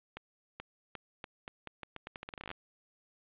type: accelerating click train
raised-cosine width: 0.3 ms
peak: -25 dBFS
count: 21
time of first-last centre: 0.17-2.514 s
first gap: 430 ms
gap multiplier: 0.82
effects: resampled to 8000 Hz + 10-bit

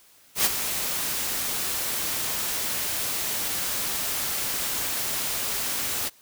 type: noise with ADSR envelope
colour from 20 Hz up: white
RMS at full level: -19 dBFS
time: 0.35-6.1 s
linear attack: 100 ms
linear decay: 30 ms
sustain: -9 dB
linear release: 27 ms
effects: white hiss -56 dBFS RMS until 6.21 s

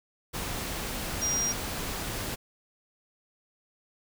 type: tone in noise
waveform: sine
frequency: 5700 Hz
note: F8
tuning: 34 cents sharp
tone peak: -26 dBFS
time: 1.21-1.53 s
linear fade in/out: 20 ms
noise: pink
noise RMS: -34 dBFS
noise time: 0.33-2.36 s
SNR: +5 dB
effects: none

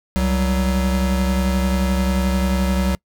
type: tone pair together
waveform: square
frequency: 66.36 / 187.7 Hz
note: C2 / F#3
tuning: +25 / +25 cents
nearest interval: octave + tritone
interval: 1800 cents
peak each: -20 dBFS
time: 0.16-2.95 s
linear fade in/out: 0 ms
effects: noise-tail reverb RT60 0.1 s tail -25 dB re dry

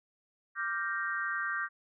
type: chord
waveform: sine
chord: G minor seventh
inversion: second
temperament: equal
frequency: 1174.7 / 1396.9 / 1568 / 1864.7 Hz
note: D6 / F6 / G6 / Bb6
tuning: 0 / 0 / 0 / 0 cents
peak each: -37 / -39 / -34 / -38 dBFS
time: 0.55-1.69 s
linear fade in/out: 50 ms
effects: none

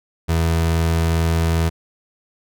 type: tone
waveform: 30% pulse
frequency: 82.41 Hz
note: E2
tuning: in tune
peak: -13 dBFS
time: 0.28-1.7 s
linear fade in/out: 20 ms
effects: none

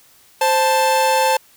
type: tone pair together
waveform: 45% pulse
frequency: 523.3 / 880 Hz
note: C5 / A5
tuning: 0 / 0 cents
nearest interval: major sixth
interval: 900 cents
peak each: -18 / -15 dBFS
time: 0.41-1.37 s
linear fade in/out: 5 ms
effects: white hiss -51 dBFS RMS until 1.56 s

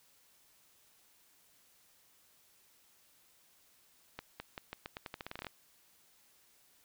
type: accelerating click train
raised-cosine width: 0.3 ms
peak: -25 dBFS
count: 16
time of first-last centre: 4.19-5.468 s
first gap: 210 ms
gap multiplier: 0.85
effects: white hiss -67 dBFS RMS until 6.84 s

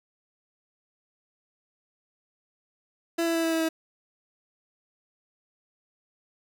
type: tone with pitch steps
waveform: 30% pulse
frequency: 334.9 / 332.4 / 329.9 / 327.4 / 325 / 322.6 Hz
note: E4 / E4 / E4 / E4 / E4 / E4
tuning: +27 / +15 / +1 / -12 / -24 / -37 cents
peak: -21 dBFS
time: 3.18-3.69 s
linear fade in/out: 10 ms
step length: 85 ms
effects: none

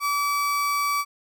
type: tone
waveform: 35% pulse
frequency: 1150 Hz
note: D6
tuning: 37 cents flat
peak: -20 dBFS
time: 0-1.05 s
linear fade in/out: 50 ms
effects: none

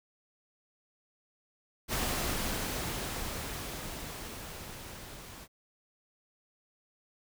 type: noise with level ramp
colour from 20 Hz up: pink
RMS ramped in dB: -31 to -48 dBFS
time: 1.88-5.48 s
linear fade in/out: 50 ms
effects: none

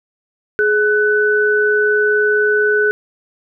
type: tone pair together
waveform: sine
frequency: 420.5 / 1496 Hz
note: G#4 / F#6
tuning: +22 / +19 cents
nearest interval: octave + minor seventh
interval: 2197 cents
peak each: -14 dBFS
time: 0.59-2.91 s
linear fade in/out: 0 ms
effects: none

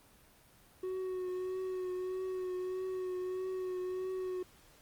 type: tone with vibrato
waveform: triangle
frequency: 370 Hz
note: F#4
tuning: in tune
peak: -33 dBFS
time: 0.83-4.43 s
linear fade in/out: 5 ms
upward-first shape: triangle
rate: 1.6 Hz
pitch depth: 26 cents each way
effects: pink hiss -62 dBFS RMS until 4.81 s + Opus 24 kbps

